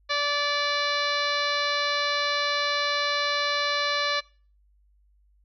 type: harmonic tone with a mistuned harmonic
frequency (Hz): 580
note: D5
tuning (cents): -22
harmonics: 1 / 2 / 3 / 4 / 5 / 6 / 7 / 8 / 9 / 10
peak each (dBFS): -31 / -29 / -30 / -32 / -38 / -34 / -30 / -39 / -40 / -44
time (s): 0.09-4.21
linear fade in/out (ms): 20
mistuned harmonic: 6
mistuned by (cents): +22
effects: noise-tail reverb RT60 0.4 s tail -23 dB re dry + added 50 Hz sine -59 dBFS peak until 5.44 s